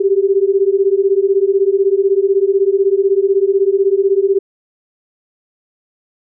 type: beating tone pair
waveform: sine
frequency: 384.2 / 400.2 Hz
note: G4 / G4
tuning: -35 / +36 cents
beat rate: 16 Hz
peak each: -13 dBFS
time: 0-4.39 s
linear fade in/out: 10 ms
effects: none